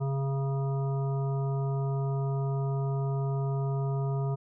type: harmonic tone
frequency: 136.8 Hz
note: C#3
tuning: 23 cents flat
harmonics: 1 / 3 / 5 / 7 / 9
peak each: -27 / -37 / -41 / -44 / -46 dBFS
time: 0-4.36 s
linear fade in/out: 20 ms
effects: none